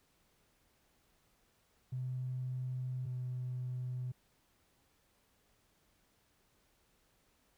triangle tone pair in turn, 127.7 / 125.94 Hz, C3 / B2, -42 / +34 cents, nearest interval unison, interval 24 cents, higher first, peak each -32 / -33 dBFS, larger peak first, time 1.92-3.06 / 3.06-4.12 s, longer first, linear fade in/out 10 ms, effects tanh soft clip ceiling -34 dBFS + pink hiss -73 dBFS RMS until 7.57 s

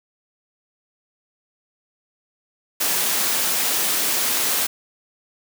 white high-pass noise, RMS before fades -21 dBFS, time 2.8-4.67 s, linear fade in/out 10 ms, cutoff 200 Hz, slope 12 dB/octave, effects none

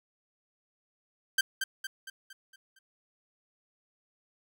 sawtooth tone with echo, 1564 Hz, G6, 4 cents flat, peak -19 dBFS, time 1.38-1.41 s, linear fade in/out 5 ms, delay 230 ms, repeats 6, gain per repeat -6 dB, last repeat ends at 2.79 s, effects none

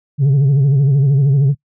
sine tone with vibrato, 138.59 Hz, C#3, in tune, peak -6 dBFS, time 0.18-1.55 s, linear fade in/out 50 ms, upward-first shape sine, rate 13 Hz, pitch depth 94 cents each way, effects noise-tail reverb RT60 0.1 s tail -24 dB re dry + tanh soft clip ceiling -8 dBFS

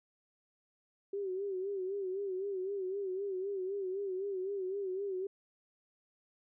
sine tone with vibrato, 386 Hz, G4, 27 cents flat, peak -34 dBFS, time 1.13-5.27 s, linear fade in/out 5 ms, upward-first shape sine, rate 3.9 Hz, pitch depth 86 cents each way, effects none

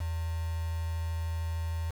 sine tone with quantisation, 82.41 Hz, E2, in tune, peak -30 dBFS, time 0-1.91 s, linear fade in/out 10 ms, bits 7, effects none

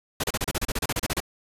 pink noise bursts, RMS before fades -26 dBFS, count 15, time 0.2-1.203 s, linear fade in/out 5 ms, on 37 ms, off 32 ms, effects resampled to 32000 Hz

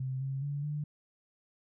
sine tone with pitch steps, 131 / 135.1 / 143.2 / 148.5 Hz, C3 / C#3 / D3 / D3, +2 / -44 / -43 / +20 cents, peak -32 dBFS, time 0-0.84 s, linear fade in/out 5 ms, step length 210 ms, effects none

